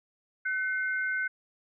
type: tone pair together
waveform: sine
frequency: 1517 / 2121 Hz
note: F#6 / C7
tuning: +43 / +23 cents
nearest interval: tritone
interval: 580 cents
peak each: -28 / -35 dBFS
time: 0.45-1.28 s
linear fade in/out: 10 ms
effects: none